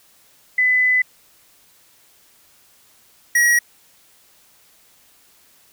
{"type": "tone pair in turn", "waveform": ["sine", "square"], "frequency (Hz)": [2006, 1907.1], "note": ["B6", "A#6"], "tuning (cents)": [26, 39], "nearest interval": "minor second", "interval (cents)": 87, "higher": "first", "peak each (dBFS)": -13, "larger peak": "neither", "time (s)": [[0.58, 1.02], [3.35, 3.59]], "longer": "first", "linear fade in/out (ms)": 5, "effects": ["white hiss -54 dBFS RMS until 5.72 s"]}